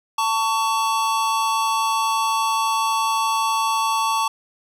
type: tone pair together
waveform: square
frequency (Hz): 892 / 1123.8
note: A5 / C#6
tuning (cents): +23 / +23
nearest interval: major third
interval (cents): 400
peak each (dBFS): -22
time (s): 0.18-4.28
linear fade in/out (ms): 5
effects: low-pass 12000 Hz 12 dB/octave + 9-bit